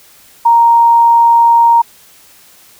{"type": "tone", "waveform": "sine", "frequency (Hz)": 932.3, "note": "A#5", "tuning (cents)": 0, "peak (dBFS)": -4, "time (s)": [0.45, 1.82], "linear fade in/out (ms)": 10, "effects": ["white hiss -43 dBFS RMS until 2.79 s"]}